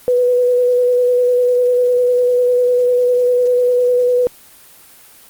sine tone with vibrato, 493.9 Hz, B4, in tune, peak -10 dBFS, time 0.08-4.27 s, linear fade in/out 0 ms, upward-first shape square, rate 10 Hz, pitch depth 14 cents each way, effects white hiss -43 dBFS RMS until 5.29 s + Opus 24 kbps

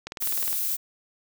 click train, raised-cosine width 0.2 ms, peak -17 dBFS, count 10, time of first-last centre 0.07-0.529 s, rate 19.6 Hz
violet noise, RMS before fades -27 dBFS, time 0.2-0.77 s, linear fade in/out 20 ms
effects none

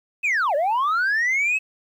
sine linear two-way sweep, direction down then up, 2614 to 547 to 2614 Hz, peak -16 dBFS, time 0.23-1.59 s, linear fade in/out 20 ms, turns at 0.55 s, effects tanh soft clip ceiling -17 dBFS + 9-bit

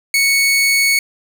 sawtooth tone, 2217 Hz, C#7, in tune, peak -8 dBFS, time 0.14-0.99 s, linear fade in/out 2 ms, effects none

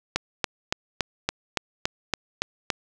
click train, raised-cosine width 0.2 ms, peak -5 dBFS, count 10, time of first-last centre 0.16-2.702 s, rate 3.54 Hz, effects none

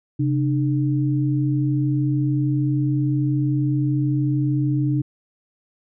sine tone pair together, 133.99 / 300.8 Hz, C3 / D4, +42 / +42 cents, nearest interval octave + major second, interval 1400 cents, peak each -19 / -22 dBFS, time 0.19-5.02 s, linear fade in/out 10 ms, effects none

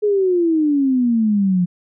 sine exponential sweep, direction down, 425.8 to 174.2 Hz, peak -13 dBFS, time 0.02-1.66 s, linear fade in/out 20 ms, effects none

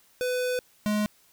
square tone pair in turn, 500 / 210.2 Hz, B4 / G#3, +21 / +21 cents, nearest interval octave + minor third, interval 1500 cents, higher first, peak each -26 / -24 dBFS, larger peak second, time 0.21-0.59 / 0.86-1.06 s, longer first, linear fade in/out 0 ms, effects white hiss -61 dBFS RMS until 1.32 s

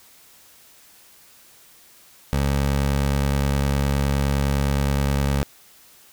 20% pulse tone, 69.7 Hz, C#2, 10 cents sharp, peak -14 dBFS, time 2.33-5.43 s, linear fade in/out 0 ms, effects white hiss -51 dBFS RMS until 6.12 s

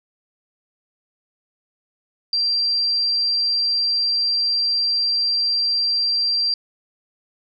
sine tone, 4721 Hz, D8, 8 cents sharp, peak -17 dBFS, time 2.33-6.54 s, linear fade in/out 2 ms, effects none

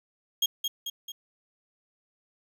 35% pulse tone with echo, 3258 Hz, G#7, 34 cents flat, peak -20 dBFS, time 0.42-0.46 s, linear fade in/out 5 ms, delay 220 ms, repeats 3, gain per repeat -5 dB, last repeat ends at 1.12 s, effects none

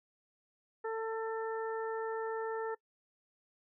harmonic tone, 446.5 Hz, A4, 25 cents sharp, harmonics 1 / 2 / 3 / 4, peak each -35 / -41 / -45 / -47 dBFS, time 0.84-2.75 s, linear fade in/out 10 ms, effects noise-tail reverb RT60 0.1 s tail -23 dB re dry

